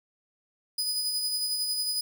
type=tone with tremolo; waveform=sawtooth; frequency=4978 Hz; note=D#8; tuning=in tune; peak=-23 dBFS; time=0.78-2.01 s; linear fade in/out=5 ms; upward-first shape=sine; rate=11 Hz; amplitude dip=35%; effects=10-bit